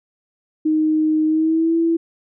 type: tone with pitch glide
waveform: sine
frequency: 311.1 to 331.5 Hz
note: D#4 to E4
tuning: 0 to +10 cents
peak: -14 dBFS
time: 0.65-1.97 s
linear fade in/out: 10 ms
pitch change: +110 cents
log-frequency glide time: 1.26-1.76 s
effects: none